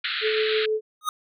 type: band-pass noise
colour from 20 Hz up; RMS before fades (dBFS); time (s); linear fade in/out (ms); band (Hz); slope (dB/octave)
white; -28; 0.04-0.66; 5; 1300 to 4200; 96
type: tone with tremolo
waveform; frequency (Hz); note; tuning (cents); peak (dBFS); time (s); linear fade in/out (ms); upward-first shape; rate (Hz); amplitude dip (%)
sine; 433.4; A4; -26; -20; 0.21-0.81; 50; triangle; 6.3; 35
type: tone with exponential growth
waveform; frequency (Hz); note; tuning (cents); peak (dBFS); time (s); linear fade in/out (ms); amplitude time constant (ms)
square; 1244.5; D#6; 0; -19; 1.01-1.09; 2; 16
effects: none